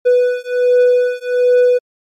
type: beating tone pair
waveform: triangle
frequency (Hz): 493.9 / 495.2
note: B4 / B4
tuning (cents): 0 / +5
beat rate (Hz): 1.3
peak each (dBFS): -11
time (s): 0.05-1.79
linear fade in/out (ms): 20
effects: MP3 64 kbps